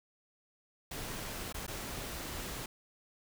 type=noise with dropouts; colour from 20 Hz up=pink; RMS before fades=-41 dBFS; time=0.91-2.66 s; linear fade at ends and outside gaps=5 ms; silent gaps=1.526-1.543 / 1.666-1.678 s; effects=none